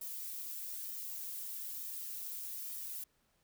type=noise with flanger; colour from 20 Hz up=violet; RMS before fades=-43 dBFS; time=0.01-3.04 s; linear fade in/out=5 ms; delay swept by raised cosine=1.6 to 2.9 ms; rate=1.1 Hz; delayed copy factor=+0.55; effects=pink hiss -75 dBFS RMS until 3.43 s